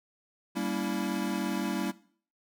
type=chord; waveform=square; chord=G diminished seventh; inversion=none; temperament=equal with one note detuned; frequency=196 / 233.1 / 283.8 / 329.6 Hz; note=G3 / Bb3 / Db4 / Fb4; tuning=0 / 0 / +41 / 0 cents; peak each=-35 / -36 / -36 / -36 dBFS; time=0.55-1.92 s; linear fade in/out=20 ms; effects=noise-tail reverb RT60 0.5 s tail -19 dB re dry